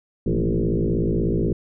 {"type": "tone with frequency modulation", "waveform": "sine", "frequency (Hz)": 107.1, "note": "A2", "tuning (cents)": -46, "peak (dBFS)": -18, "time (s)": [0.26, 1.53], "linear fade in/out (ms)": 5, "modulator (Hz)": 56.4, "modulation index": 5.9, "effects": []}